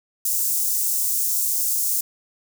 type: high-pass noise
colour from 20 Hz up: white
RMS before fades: -22 dBFS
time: 0.25-2.01 s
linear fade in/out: 5 ms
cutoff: 6400 Hz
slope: 24 dB/octave
effects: none